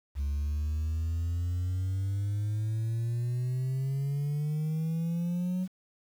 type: exponential sweep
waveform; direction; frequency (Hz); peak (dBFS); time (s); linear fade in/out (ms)
sine; up; 69.3 to 186.4; -25; 0.15-5.68; 50
effects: tanh soft clip ceiling -27 dBFS + 9-bit